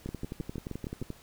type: two click trains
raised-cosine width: 3 ms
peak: -23 / -23 dBFS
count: 13 / 7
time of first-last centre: 0.06-1.103 / 0.09-1.025 s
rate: 11.5 / 6.42 Hz
effects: pink hiss -56 dBFS RMS until 1.22 s